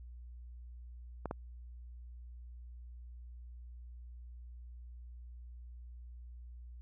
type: clicks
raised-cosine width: 1 ms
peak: -23 dBFS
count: 2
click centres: 1.257 / 1.311 s
effects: added 60 Hz sine -47 dBFS peak until 6.81 s